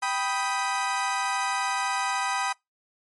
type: chord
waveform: 30% pulse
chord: G augmented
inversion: none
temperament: equal with one note detuned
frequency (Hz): 784 / 987.8 / 1251.7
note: G5 / B5 / D#6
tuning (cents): 0 / 0 / +10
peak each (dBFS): -27 / -26 / -28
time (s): 0.02-2.53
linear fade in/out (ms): 10
effects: noise-tail reverb RT60 0.2 s tail -26 dB re dry + MP3 48 kbps